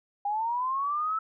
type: linear sweep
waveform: sine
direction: up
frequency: 802 to 1318 Hz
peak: -26 dBFS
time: 0.25-1.19 s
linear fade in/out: 5 ms
effects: none